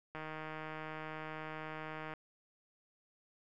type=click train; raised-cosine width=0.5 ms; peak=-29 dBFS; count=311; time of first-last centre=0.15-2.137 s; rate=156 Hz; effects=none